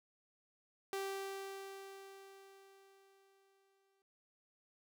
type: tone with exponential decay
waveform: sawtooth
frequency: 390.2 Hz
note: G4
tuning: 8 cents flat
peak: -34 dBFS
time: 0.93-4.02 s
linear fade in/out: 1 ms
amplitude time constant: 670 ms
effects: none